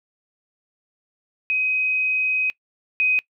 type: tone pair in turn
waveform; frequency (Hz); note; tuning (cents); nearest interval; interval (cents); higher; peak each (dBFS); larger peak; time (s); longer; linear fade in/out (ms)
sine; 2522 / 2513; D#7 / D#7; +23 / +17; unison; 6; first; -18 / -16; second; 1.5-2.5 / 3-3.19; first; 0
effects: noise-tail reverb RT60 0.1 s tail -23 dB re dry